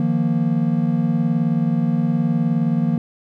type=chord; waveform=triangle; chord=Eb suspended second; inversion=none; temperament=equal; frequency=155.56 / 174.61 / 233.1 Hz; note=Eb3 / F3 / Bb3; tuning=0 / 0 / 0 cents; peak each=-19 / -19 / -18 dBFS; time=0-2.98 s; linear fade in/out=2 ms; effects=none